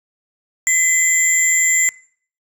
sine tone pair together, 2030 / 7284 Hz, B6 / A#8, +47 / -41 cents, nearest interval octave + minor seventh, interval 2212 cents, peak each -15 / -12 dBFS, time 0.67-1.89 s, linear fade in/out 0 ms, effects noise-tail reverb RT60 0.5 s tail -21 dB re dry + tanh soft clip ceiling -9 dBFS

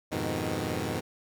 10% pulse chord, F half-diminished seventh, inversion none, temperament equal, 87.31 / 103.83 / 123.47 / 155.56 Hz, F2 / Ab2 / Cb3 / Eb3, 0 / 0 / 0 / 0 cents, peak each -27 dBFS, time 0.11-1.01 s, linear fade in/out 20 ms, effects none

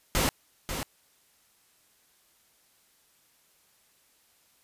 pink noise with echo, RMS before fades -25 dBFS, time 0.15-0.29 s, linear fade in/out 0 ms, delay 540 ms, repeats 1, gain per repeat -8 dB, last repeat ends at 0.83 s, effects white hiss -65 dBFS RMS until 4.63 s + resampled to 32000 Hz

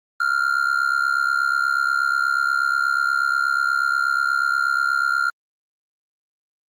triangle tone with amplitude modulation, 1396.9 Hz, F6, in tune, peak -12 dBFS, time 0.2-5.3 s, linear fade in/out 5 ms, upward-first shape sine, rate 68.3 Hz, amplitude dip 85%, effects Opus 32 kbps

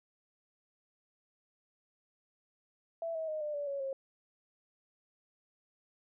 sine tone with pitch steps, 664 / 641.4 / 619.5 / 598.4 / 578 / 558.4 / 539.3 Hz, E5 / E5 / D#5 / D5 / D5 / C#5 / C#5, +12 / -48 / -8 / +32 / -28 / +13 / -48 cents, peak -34 dBFS, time 3.02-3.93 s, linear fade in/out 2 ms, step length 130 ms, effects none

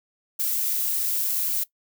violet noise, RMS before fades -25 dBFS, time 0.39-1.64 s, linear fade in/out 10 ms, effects noise-tail reverb RT60 0.1 s tail -19 dB re dry

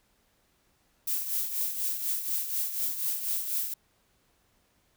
violet noise with tremolo, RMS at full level -28 dBFS, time 1.07-3.74 s, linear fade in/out 5 ms, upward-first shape triangle, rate 4.1 Hz, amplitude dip 65%, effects pink hiss -69 dBFS RMS until 4.96 s

